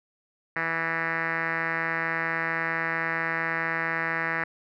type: tone with low-pass filter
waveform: 5% pulse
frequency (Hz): 164.4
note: E3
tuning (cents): -4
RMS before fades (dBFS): -28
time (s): 0.56-4.44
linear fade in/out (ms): 2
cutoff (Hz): 1900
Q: 4.7
effects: none

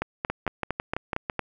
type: two click trains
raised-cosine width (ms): 0.5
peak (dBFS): -11 / -12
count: 7 / 7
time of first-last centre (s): 0.02-1.393 / 0.3-1.298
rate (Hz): 4.37 / 6.01
effects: none

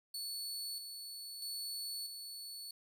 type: tone with tremolo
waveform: sawtooth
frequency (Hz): 4435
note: C#8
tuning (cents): 0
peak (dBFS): -37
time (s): 0.14-2.71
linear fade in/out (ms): 5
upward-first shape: square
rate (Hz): 0.78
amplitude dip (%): 45
effects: none

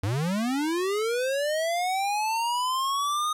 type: linear sweep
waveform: square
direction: up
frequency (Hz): 90.6 to 1244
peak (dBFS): -25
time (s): 0.03-3.33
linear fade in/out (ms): 5
effects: low-pass 12000 Hz 12 dB/octave + 10-bit

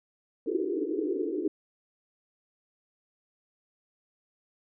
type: band-pass noise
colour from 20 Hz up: pink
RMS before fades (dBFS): -30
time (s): 0.46-1.48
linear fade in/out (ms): 5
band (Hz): 290 to 450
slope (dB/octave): 96
effects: none

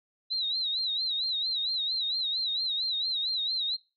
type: tone with vibrato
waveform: sine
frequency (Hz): 3937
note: B7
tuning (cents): -6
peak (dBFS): -27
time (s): 0.3-3.77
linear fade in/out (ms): 20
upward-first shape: sine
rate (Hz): 4.4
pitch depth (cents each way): 110
effects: noise-tail reverb RT60 0.3 s tail -22 dB re dry

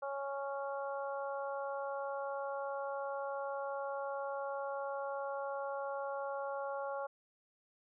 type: harmonic tone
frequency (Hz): 277.2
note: C#4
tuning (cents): 0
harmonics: 2 / 3 / 4 / 5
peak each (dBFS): -39 / -43 / -45 / -47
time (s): 0.02-7.07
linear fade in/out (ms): 10
effects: none

